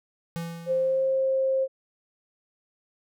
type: tone with exponential decay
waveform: square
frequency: 167.9 Hz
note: E3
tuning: 32 cents sharp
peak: -29 dBFS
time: 0.36-1.38 s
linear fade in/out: 0 ms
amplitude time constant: 220 ms
type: tone with pitch glide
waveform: sine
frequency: 523.3 to 530.9 Hz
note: C5 to C5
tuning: 0 to +25 cents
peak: -21 dBFS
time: 0.66-1.68 s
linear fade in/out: 50 ms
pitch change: +25 cents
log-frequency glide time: 0.76-1.02 s
effects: none